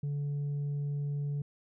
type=tone; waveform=sine; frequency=144 Hz; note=D3; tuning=34 cents flat; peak=-28 dBFS; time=0.03-1.42 s; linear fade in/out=5 ms; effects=tanh soft clip ceiling -30 dBFS